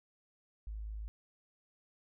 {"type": "tone", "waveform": "sine", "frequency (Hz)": 53.1, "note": "G#1", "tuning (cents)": 39, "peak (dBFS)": -39, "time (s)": [0.67, 1.08], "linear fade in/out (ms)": 0, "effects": []}